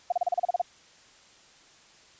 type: tone bursts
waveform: sine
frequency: 708 Hz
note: F5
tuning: 23 cents sharp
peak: -21 dBFS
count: 10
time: 0.1-0.617 s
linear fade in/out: 5 ms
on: 22 ms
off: 33 ms
effects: white hiss -56 dBFS RMS until 2.19 s + resampled to 16000 Hz